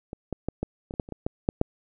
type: clicks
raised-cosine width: 2 ms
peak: -22 / -16 / -14 / -14 / -22 / -23 / -12 / -29 / -20 / -13 / -8 / -7 dBFS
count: 12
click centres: 0.131 / 0.327 / 0.486 / 0.63 / 0.909 / 0.939 / 0.998 / 1.089 / 1.123 / 1.265 / 1.489 / 1.614 s
effects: none